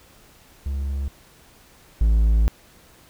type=tone pair in turn; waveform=triangle; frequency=69 / 54.77 Hz; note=C#2 / A1; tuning=-7 / -7 cents; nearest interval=major third; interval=400 cents; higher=first; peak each=-21 / -12 dBFS; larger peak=second; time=0.66-1.08 / 2.01-2.48 s; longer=second; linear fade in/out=0 ms; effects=pink hiss -52 dBFS RMS until 3.09 s